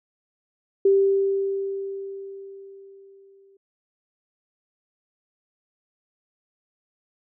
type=tone with exponential decay; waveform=sine; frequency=392 Hz; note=G4; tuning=in tune; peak=-13 dBFS; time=0.85-3.57 s; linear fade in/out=5 ms; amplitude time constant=590 ms; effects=none